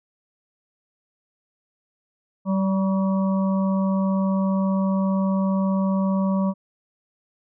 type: harmonic tone with a mistuned harmonic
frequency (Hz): 192.5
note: G3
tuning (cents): -31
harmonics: 1 / 3 / 5 / 6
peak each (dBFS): -19 / -29 / -33 / -35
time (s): 2.45-6.54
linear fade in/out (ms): 50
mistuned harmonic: 6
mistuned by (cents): -31
effects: none